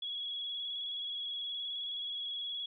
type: tone with vibrato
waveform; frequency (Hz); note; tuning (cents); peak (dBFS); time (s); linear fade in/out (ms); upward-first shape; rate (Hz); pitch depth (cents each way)
sine; 3348; G#7; +13; -36; 0.02-2.66; 5; square; 19; 23
effects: none